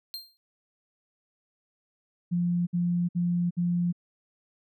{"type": "tone with exponential decay", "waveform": "45% pulse", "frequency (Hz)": 4186, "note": "C8", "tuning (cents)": 0, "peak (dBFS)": -31, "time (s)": [0.14, 0.37], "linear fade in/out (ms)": 0, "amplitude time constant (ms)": 50}
{"type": "tone bursts", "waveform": "sine", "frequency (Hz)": 174.61, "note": "F3", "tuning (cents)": 0, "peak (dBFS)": -23, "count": 4, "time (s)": [2.31, 3.927], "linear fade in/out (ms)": 20, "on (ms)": 360, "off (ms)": 59}
{"effects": []}